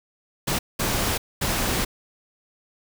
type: noise bursts at uneven times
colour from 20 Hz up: pink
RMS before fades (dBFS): -24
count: 3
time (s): 0.47-0.59 / 0.79-1.18 / 1.41-1.85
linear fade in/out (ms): 10
effects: none